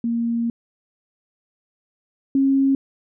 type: tone pair in turn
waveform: sine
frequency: 233.1 / 271.6 Hz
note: A#3 / C#4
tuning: 0 / -35 cents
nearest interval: minor third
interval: 265 cents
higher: second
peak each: -19 / -14 dBFS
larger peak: second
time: 0.04-0.5 / 2.35-2.75 s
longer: first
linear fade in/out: 2 ms
effects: none